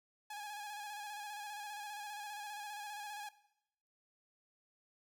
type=tone with vibrato; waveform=sawtooth; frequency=832 Hz; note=G#5; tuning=3 cents sharp; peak=-40 dBFS; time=0.3-3.29 s; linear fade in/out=5 ms; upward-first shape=square; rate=15 Hz; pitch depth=32 cents each way; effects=noise-tail reverb RT60 0.8 s tail -17 dB re dry